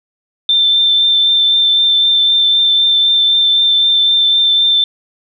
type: tone with vibrato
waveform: sine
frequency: 3562 Hz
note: A7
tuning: 21 cents sharp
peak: -8 dBFS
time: 0.49-4.84 s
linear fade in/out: 2 ms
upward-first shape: triangle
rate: 3.9 Hz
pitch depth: 14 cents each way
effects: none